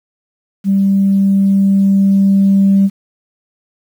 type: tone with level ramp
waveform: sine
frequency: 196 Hz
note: G3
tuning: in tune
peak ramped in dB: -8 to -5 dBFS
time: 0.64-2.9 s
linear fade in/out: 50 ms
effects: tanh soft clip ceiling -3 dBFS + 7-bit